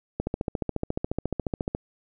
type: click train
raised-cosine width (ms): 2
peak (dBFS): -13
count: 23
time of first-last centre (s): 0.2-1.749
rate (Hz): 14.2
effects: none